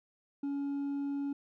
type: tone with hard clipping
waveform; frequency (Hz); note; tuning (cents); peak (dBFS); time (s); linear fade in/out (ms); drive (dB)
sine; 281.4; C#4; +26; -33; 0.43-1.33; 5; 2
effects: none